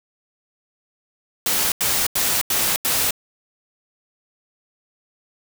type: noise bursts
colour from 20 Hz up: white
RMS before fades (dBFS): -20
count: 5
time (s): 1.46-3.108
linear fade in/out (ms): 2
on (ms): 260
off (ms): 87
effects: none